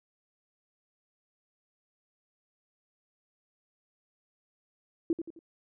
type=tone with echo; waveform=sine; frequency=331.5 Hz; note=E4; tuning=10 cents sharp; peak=-23 dBFS; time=5.1-5.13 s; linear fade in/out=2 ms; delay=87 ms; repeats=3; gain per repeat=-8 dB; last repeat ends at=5.391 s; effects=none